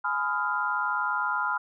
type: chord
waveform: sine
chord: F half-diminished seventh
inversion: first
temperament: just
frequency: 838.1 / 1005.8 / 1257.2 / 1396.9 Hz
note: Ab5 / Cb6 / Eb6 / F6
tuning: +16 / +31 / +18 / 0 cents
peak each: -33 / -30 / -33 / -28 dBFS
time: 0.04-1.58 s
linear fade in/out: 10 ms
effects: none